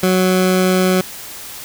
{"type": "tone", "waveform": "20% pulse", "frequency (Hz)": 185, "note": "F#3", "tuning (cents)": 0, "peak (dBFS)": -7, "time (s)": [0.03, 1.01], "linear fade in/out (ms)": 2, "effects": ["white hiss -32 dBFS RMS until 1.64 s"]}